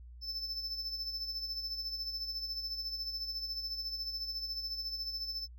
triangle tone with tremolo, 5274 Hz, E8, in tune, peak -33 dBFS, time 0.21-5.48 s, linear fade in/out 50 ms, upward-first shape sine, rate 14 Hz, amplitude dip 55%, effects added 60 Hz sine -48 dBFS peak until 5.58 s

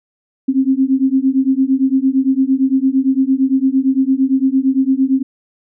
sine beating tone pair, 261.6 / 270.4 Hz, C4 / C#4, 0 / -43 cents, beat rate 8.8 Hz, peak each -14 dBFS, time 0.48-5.23 s, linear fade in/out 10 ms, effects none

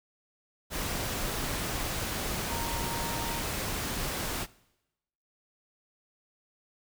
sine tone in noise, 928 Hz, A#5, 8 cents flat, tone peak -38 dBFS, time 2.47-3.42 s, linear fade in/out 50 ms, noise pink, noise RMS -33 dBFS, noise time 0.7-4.47 s, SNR -8 dB, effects noise-tail reverb RT60 0.9 s tail -21 dB re dry

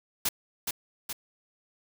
white noise with echo, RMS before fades -27 dBFS, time 0.25-0.29 s, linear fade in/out 5 ms, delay 420 ms, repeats 2, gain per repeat -4 dB, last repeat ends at 1.13 s, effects none

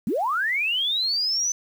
sine linear sweep, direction up, 170.2 to 6100 Hz, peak -21 dBFS, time 0.07-1.52 s, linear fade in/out 2 ms, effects 8-bit

